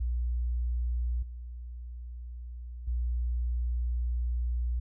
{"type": "tone with level steps", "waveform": "sine", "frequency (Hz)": 60, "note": "B1", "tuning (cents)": -49, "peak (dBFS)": [-27, -38, -27], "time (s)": [0, 4.8], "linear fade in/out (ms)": 10, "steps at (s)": [1.22, 2.87], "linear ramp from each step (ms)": 10, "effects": []}